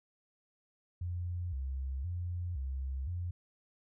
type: tone with vibrato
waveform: sine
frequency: 76.6 Hz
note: D#2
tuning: 27 cents flat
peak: -34 dBFS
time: 1.01-3.31 s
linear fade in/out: 5 ms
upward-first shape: square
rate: 0.97 Hz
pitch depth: 240 cents each way
effects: none